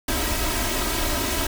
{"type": "noise with comb filter", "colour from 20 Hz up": "pink", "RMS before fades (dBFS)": -24, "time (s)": [0.08, 1.47], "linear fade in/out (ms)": 5, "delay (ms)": 3.1, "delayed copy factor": 0.85, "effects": []}